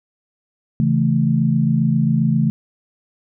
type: chord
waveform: sine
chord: A major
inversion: first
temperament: just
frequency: 137.5 / 165 / 220 Hz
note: C#3 / E3 / A3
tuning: -14 / +2 / 0 cents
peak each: -18 dBFS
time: 0.8-2.5 s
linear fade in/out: 0 ms
effects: none